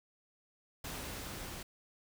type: noise with level ramp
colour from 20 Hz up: pink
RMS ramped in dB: -42 to -45 dBFS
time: 0.84-1.63 s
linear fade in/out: 5 ms
effects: none